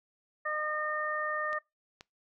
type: harmonic tone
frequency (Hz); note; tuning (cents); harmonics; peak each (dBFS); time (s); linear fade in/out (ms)
609; D#5; -37; 1 / 2 / 3; -37 / -34 / -34; 0.45-1.59; 10
type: clicks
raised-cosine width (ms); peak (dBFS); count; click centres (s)
0.2; -29; 2; 1.53 / 2.009
effects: noise-tail reverb RT60 0.2 s tail -23 dB re dry